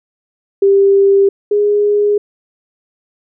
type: tone pair in turn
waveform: sine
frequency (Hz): 395 / 413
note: G4 / G#4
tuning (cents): +13 / -10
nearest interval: minor second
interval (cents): 77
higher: second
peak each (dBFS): -6 / -9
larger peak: first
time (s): 0.62-1.29 / 1.51-2.18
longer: neither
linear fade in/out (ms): 5
effects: none